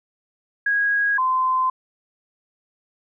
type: tone pair in turn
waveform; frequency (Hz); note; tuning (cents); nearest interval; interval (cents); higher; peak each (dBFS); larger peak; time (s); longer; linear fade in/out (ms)
sine; 1648 / 1032.2; G#6 / C6; -14 / -24; minor sixth; 810; first; -17; neither; 0.66-1.18 / 1.18-1.7; neither; 5
effects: none